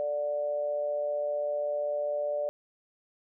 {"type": "tone with amplitude modulation", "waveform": "sine", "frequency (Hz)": 587.3, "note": "D5", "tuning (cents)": 0, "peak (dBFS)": -25, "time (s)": [0, 2.49], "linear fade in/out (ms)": 0, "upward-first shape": "sine", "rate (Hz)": 145, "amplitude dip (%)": 55, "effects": []}